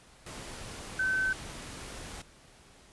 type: tone in noise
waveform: sine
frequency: 1530 Hz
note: G6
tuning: 42 cents flat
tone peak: -26 dBFS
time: 0.99-1.33 s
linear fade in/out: 5 ms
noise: pink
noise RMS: -43 dBFS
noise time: 0.26-2.22 s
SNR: +14 dB
effects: pink hiss -57 dBFS RMS until 2.92 s + resampled to 24000 Hz